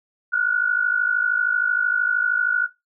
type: tone pair together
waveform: sine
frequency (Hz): 1427 / 1480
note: F6 / F#6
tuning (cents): +37 / 0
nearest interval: minor second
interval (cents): 63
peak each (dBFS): -20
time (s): 0.32-2.67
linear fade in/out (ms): 20
effects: noise-tail reverb RT60 0.2 s tail -19 dB re dry